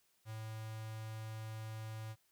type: tone with notch filter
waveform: square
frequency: 110 Hz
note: A2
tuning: in tune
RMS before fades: -45 dBFS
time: 0.25-2.16 s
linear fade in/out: 50 ms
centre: 360 Hz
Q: 1.7
effects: white hiss -75 dBFS RMS until 2.31 s